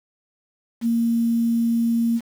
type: tone with quantisation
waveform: sine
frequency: 231.8 Hz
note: A#3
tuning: 10 cents flat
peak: -17 dBFS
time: 0.81-2.21 s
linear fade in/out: 50 ms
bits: 7
effects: none